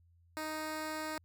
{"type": "tone", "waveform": "10% pulse", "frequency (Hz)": 311.1, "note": "D#4", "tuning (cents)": 0, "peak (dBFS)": -29, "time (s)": [0.37, 1.18], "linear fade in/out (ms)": 0, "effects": ["added 85 Hz sine -63 dBFS peak until 1.24 s"]}